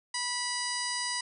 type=harmonic tone with a mistuned harmonic; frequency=980 Hz; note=B5; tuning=14 cents flat; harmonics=1 / 2 / 3 / 4 / 5 / 6 / 7 / 8 / 9; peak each=-38 / -37 / -42 / -42 / -35 / -43 / -46 / -44 / -38 dBFS; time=0.14-1.21 s; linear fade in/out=5 ms; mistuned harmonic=7; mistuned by=-73 cents; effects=none